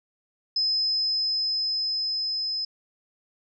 sine tone with level ramp, 5100 Hz, D#8, 42 cents sharp, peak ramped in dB -21 to -26 dBFS, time 0.56-2.65 s, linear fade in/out 5 ms, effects none

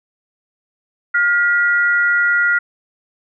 sine tone pair together, 1419.2 / 1948 Hz, F6 / B6, +27 / -24 cents, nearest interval perfect fourth, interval 549 cents, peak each -13 / -18 dBFS, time 1.14-2.59 s, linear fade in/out 10 ms, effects none

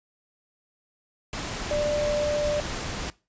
sine tone in noise, 592 Hz, D5, 14 cents sharp, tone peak -23 dBFS, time 1.71-2.6 s, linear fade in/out 0 ms, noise pink, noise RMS -32 dBFS, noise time 1.33-3.1 s, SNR +6 dB, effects noise-tail reverb RT60 0.3 s tail -21 dB re dry + resampled to 16000 Hz

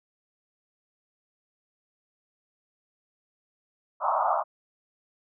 pink band-pass noise, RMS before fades -25 dBFS, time 4-4.44 s, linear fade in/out 50 ms, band 610 to 1300 Hz, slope 96 dB/octave, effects none

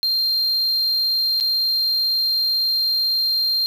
triangle tone with dropouts, 4186 Hz, C8, in tune, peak -16 dBFS, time 0.03-3.66 s, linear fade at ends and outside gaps 0 ms, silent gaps 1.401-1.408 s, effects 7-bit

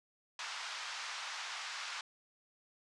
pink band-pass noise, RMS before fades -43 dBFS, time 0.39-2.01 s, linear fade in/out 2 ms, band 950 to 6200 Hz, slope 24 dB/octave, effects resampled to 24000 Hz

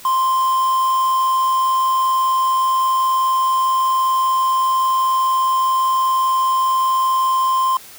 triangle tone with quantisation, 1046.5 Hz, C6, in tune, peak -12 dBFS, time 0.05-7.77 s, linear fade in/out 2 ms, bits 5, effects white hiss -40 dBFS RMS until 7.98 s

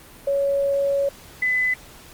sine tone pair in turn, 558 / 2008 Hz, C#5 / B6, +11 / +28 cents, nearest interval octave + minor seventh, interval 2217 cents, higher second, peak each -18 dBFS, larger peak neither, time 0.27-1.09 / 1.42-1.74 s, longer first, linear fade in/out 5 ms, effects pink hiss -45 dBFS RMS until 2.13 s + Opus 32 kbps

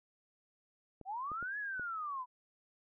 clicks, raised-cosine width 2 ms, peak -36 dBFS, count 4, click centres 1.013 / 1.317 / 1.427 / 1.796 s
sine linear two-way sweep, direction up then down, 725 to 1715 to 975 Hz, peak -37 dBFS, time 1.05-2.26 s, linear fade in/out 50 ms, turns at 1.58 s
effects none

